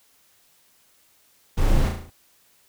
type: noise with echo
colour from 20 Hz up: brown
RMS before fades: -21 dBFS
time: 1.57-1.89 s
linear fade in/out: 10 ms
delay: 36 ms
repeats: 6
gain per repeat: -4 dB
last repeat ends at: 2.106 s
effects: white hiss -60 dBFS RMS until 2.68 s